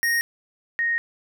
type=tone pair in turn; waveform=square / sine; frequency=1863 / 1863 Hz; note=A#6 / A#6; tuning=-2 / -2 cents; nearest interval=unison; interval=0 cents; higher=neither; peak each=-20 dBFS; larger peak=neither; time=0.03-0.21 / 0.79-0.98 s; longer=second; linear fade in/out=0 ms; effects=none